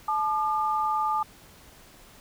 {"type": "tone pair together", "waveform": "sine", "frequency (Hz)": [865.5, 1205], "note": ["A5", "D6"], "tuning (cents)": [-29, 44], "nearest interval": "tritone", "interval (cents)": 573, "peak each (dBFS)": -26, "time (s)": [0.08, 1.23], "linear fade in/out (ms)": 5, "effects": ["pink hiss -52 dBFS RMS until 2.2 s"]}